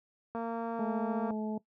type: click train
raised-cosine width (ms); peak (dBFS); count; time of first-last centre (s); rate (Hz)
1; -24; 221; 0.35-1.307; 230
type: harmonic tone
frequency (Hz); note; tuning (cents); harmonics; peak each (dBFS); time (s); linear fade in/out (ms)
215.5; A3; -36; 1 / 2 / 3 / 4; -33 / -40 / -44 / -45; 0.79-1.58; 5
effects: noise-tail reverb RT60 0.1 s tail -19 dB re dry + high-pass 80 Hz 12 dB/octave